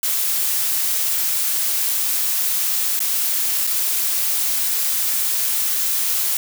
blue noise with dropouts, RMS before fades -20 dBFS, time 0.03-6.37 s, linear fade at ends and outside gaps 1 ms, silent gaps 2.992-3.003 / 3.668-3.673 s, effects none

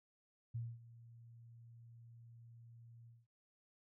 sine tone with ADSR envelope, 116.54 Hz, A#2, in tune, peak -38 dBFS, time 0.54-3.27 s, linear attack 14 ms, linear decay 230 ms, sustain -18 dB, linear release 200 ms, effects none

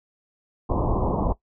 pink low-pass noise, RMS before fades -23 dBFS, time 0.69-1.33 s, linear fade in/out 10 ms, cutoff 1100 Hz, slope 96 dB/octave, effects noise-tail reverb RT60 0.1 s tail -18 dB re dry

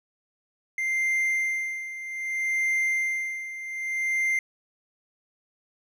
triangle tone with tremolo, 2093 Hz, C7, in tune, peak -20 dBFS, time 0.78-4.39 s, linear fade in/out 2 ms, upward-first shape sine, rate 0.63 Hz, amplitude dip 75%, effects none

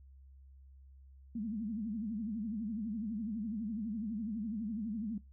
sine tone with vibrato, 217.8 Hz, A3, 17 cents flat, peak -35 dBFS, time 1.35-5.18 s, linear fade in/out 5 ms, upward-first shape triangle, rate 12 Hz, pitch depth 180 cents each way, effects noise-tail reverb RT60 0.2 s tail -20 dB re dry + added 67 Hz sine -54 dBFS peak until 5.32 s

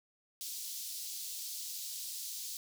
pink high-pass noise, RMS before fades -42 dBFS, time 0.41-2.57 s, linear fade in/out 0 ms, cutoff 4100 Hz, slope 24 dB/octave, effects none

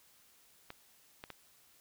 clicks, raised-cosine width 0.3 ms, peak -28 dBFS, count 3, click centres 0.704 / 1.239 / 1.303 s, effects white hiss -65 dBFS RMS until 1.8 s

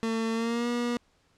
30% pulse tone with pitch glide, 225.5 to 240.3 Hz, A3 to B3, +43 to -47 cents, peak -24 dBFS, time 0.03-0.97 s, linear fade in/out 0 ms, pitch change +110 cents, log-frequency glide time 0.33-0.68 s, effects pink hiss -67 dBFS RMS until 1.37 s + low-pass 7000 Hz 12 dB/octave

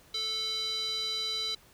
square tone with band-pass filter, 440 Hz, A4, in tune, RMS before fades -33 dBFS, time 0.14-1.55 s, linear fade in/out 5 ms, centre 4100 Hz, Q 7.1, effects pink hiss -59 dBFS RMS until 1.73 s

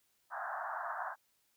pink band-pass noise, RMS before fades -40 dBFS, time 0.3-1.16 s, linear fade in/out 50 ms, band 650 to 1700 Hz, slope 96 dB/octave, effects white hiss -75 dBFS RMS until 1.56 s

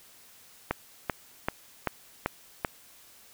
click train, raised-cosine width 0.5 ms, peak -11 dBFS, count 6, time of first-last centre 0.71-2.648 s, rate 2.58 Hz, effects white hiss -55 dBFS RMS until 3.33 s

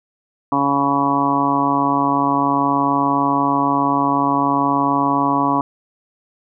harmonic tone, 140.5 Hz, C#3, 24 cents sharp, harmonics 1 / 2 / 3 / 4 / 5 / 6 / 7 / 8, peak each -29 / -19 / -31 / -30 / -24 / -25 / -19 / -21 dBFS, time 0.52-5.61 s, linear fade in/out 2 ms, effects none

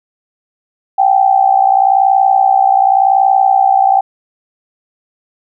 sine tone with amplitude modulation, 777 Hz, G5, 16 cents flat, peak -3 dBFS, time 0.98-4.01 s, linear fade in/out 10 ms, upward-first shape sine, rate 60.9 Hz, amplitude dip 80%, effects none

